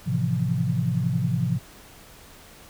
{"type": "chord", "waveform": "sine", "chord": "F major seventh", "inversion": "first", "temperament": "just", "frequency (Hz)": [109.13, 130.96, 163.7, 174.61], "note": ["A2", "C3", "E3", "F3"], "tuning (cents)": [-14, 2, -12, 0], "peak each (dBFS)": [-28, -25, -28, -27], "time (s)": [0.06, 1.59], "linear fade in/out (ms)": 20, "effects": ["pink hiss -48 dBFS RMS until 2.69 s"]}